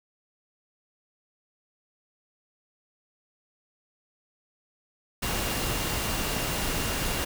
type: tone in noise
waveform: sine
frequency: 2794 Hz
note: F7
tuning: in tune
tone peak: -40 dBFS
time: 5.22-7.25 s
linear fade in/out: 10 ms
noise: pink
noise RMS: -29 dBFS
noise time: 5.22-7.25 s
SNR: -14 dB
effects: none

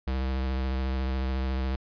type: tone with vibrato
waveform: square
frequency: 65.41 Hz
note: C2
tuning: in tune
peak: -27 dBFS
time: 0.07-1.76 s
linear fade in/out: 5 ms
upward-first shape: sine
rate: 14 Hz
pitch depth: 27 cents each way
effects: resampled to 11025 Hz

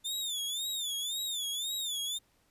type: tone with vibrato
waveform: sawtooth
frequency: 3556 Hz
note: A7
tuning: 18 cents sharp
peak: -30 dBFS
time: 0.04-2.19 s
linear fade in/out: 20 ms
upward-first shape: sine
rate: 1.9 Hz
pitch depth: 130 cents each way
effects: pink hiss -70 dBFS RMS until 2.5 s + resampled to 32000 Hz

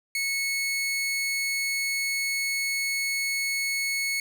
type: tone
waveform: sawtooth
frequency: 2200 Hz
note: C#7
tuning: 14 cents flat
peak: -22 dBFS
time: 0.15-4.2 s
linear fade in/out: 2 ms
effects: none

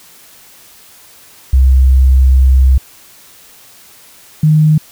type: tone pair in turn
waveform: sine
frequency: 65.41 / 154.23 Hz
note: C2 / D#3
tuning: 0 / -15 cents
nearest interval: octave + minor third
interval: 1485 cents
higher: second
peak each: -4 / -5 dBFS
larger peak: first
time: 1.53-2.78 / 4.43-4.78 s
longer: first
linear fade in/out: 5 ms
effects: white hiss -41 dBFS RMS until 4.91 s

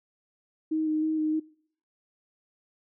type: tone with vibrato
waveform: sine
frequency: 312 Hz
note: D#4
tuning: 5 cents sharp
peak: -24 dBFS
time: 0.71-1.4 s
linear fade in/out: 10 ms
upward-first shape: square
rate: 3.2 Hz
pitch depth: 14 cents each way
effects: noise-tail reverb RT60 0.6 s tail -23 dB re dry

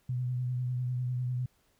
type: tone with vibrato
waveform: sine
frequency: 125.1 Hz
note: B2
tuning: 23 cents sharp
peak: -29 dBFS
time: 0.09-1.46 s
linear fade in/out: 5 ms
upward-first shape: triangle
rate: 10 Hz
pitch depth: 33 cents each way
effects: pink hiss -70 dBFS RMS until 1.79 s

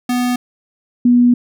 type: tone pair in turn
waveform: square / sine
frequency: 246.9 / 243.4 Hz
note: B3 / B3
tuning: 0 / -25 cents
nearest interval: unison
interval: 25 cents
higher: first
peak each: -15 / -7 dBFS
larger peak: second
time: 0.09-0.36 / 1.05-1.34 s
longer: second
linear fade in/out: 5 ms
effects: none

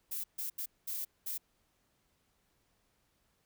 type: noise bursts at uneven times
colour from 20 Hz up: violet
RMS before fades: -38 dBFS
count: 5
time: 0.11-0.24 / 0.38-0.5 / 0.58-0.66 / 0.87-1.05 / 1.26-1.38 s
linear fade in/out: 10 ms
effects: pink hiss -75 dBFS RMS until 3.45 s

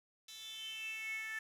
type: tone with high-pass filter sweep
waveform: 10% pulse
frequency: 440 Hz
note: A4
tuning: in tune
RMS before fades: -44 dBFS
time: 0.28-1.39 s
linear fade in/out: 5 ms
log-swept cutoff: 4100 to 1800 Hz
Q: 9.1
effects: resampled to 32000 Hz + 10-bit

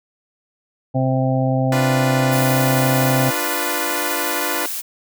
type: harmonic tone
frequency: 131 Hz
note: C3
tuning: 2 cents sharp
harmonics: 1 / 2 / 4 / 5 / 6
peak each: -18 / -21 / -24 / -25 / -26 dBFS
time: 0.94-3.31 s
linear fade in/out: 20 ms
type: chord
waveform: 10% pulse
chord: B diminished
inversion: first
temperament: equal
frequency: 293.7 / 349.2 / 493.9 Hz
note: D4 / F4 / B4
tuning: 0 / 0 / 0 cents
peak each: -17 dBFS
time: 1.72-4.66 s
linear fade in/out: 2 ms
type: noise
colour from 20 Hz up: blue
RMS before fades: -26 dBFS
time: 2.31-4.82 s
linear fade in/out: 20 ms
effects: none

